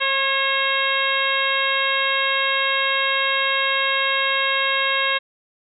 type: harmonic tone with a mistuned harmonic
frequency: 540 Hz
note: C#5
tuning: 45 cents flat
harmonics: 1 / 2 / 3 / 4 / 5 / 6 / 7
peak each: -28 / -25 / -24 / -25 / -25 / -27 / -27 dBFS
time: 0-5.19 s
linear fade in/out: 20 ms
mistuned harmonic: 3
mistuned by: +25 cents
effects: none